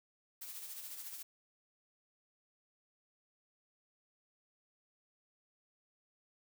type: noise with tremolo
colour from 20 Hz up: blue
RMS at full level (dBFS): -45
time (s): 0.41-1.23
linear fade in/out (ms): 10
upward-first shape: sine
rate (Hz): 14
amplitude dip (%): 45
effects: none